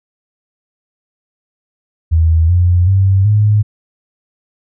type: tone with pitch steps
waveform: sine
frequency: 81.2 / 88.55 / 96.56 / 105.3 Hz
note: E2 / F2 / G2 / G#2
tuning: -26 / +24 / -26 / +24 cents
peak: -7 dBFS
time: 2.11-3.63 s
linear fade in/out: 20 ms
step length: 380 ms
effects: none